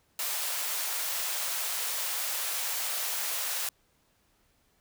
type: high-pass noise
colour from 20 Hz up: white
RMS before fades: -32 dBFS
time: 0.19-3.69 s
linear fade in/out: 2 ms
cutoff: 540 Hz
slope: 24 dB/octave
effects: pink hiss -69 dBFS RMS until 4.8 s